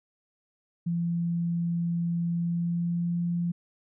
sine tone with pitch glide, 170.4 to 172.48 Hz, F3 to F3, -42 to -21 cents, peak -25 dBFS, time 0.86-3.52 s, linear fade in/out 10 ms, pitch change +21 cents, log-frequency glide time 2.32-3.2 s, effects none

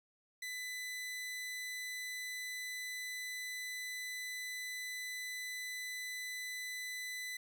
sawtooth tone, 2000 Hz, B6, 21 cents sharp, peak -37 dBFS, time 0.42-7.37 s, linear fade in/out 5 ms, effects none

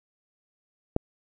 click, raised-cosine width 2 ms, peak -9 dBFS, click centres 0.964 s, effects none

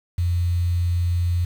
sine tone with quantisation, 87.31 Hz, F2, in tune, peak -18 dBFS, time 0.18-1.45 s, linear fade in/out 5 ms, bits 7, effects none

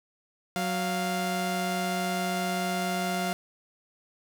sawtooth tone pair together, 184.63 / 698.5 Hz, F#3 / F5, -3 / 0 cents, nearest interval octave + major seventh, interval 2303 cents, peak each -26 dBFS, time 0.56-3.33 s, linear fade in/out 0 ms, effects none

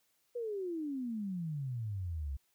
sine exponential sweep, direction down, 493.9 to 65.41 Hz, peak -35 dBFS, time 0.35-2.37 s, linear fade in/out 10 ms, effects white hiss -75 dBFS RMS until 2.54 s

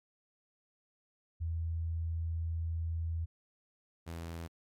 sine / sawtooth tone pair in turn, 82.41 / 83.46 Hz, E2 / E2, 0 / +22 cents, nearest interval unison, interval 22 cents, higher second, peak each -32 / -36 dBFS, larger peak first, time 1.4-3.26 / 4.06-4.48 s, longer first, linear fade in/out 20 ms, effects MP3 64 kbps

